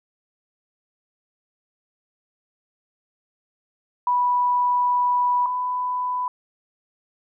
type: tone pair in turn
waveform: sine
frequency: 983 / 996.1 Hz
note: B5 / B5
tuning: -8 / +15 cents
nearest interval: unison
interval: 23 cents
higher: second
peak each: -17 / -22 dBFS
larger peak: first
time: 4.07-5.46 / 5.46-6.28 s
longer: first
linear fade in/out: 2 ms
effects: none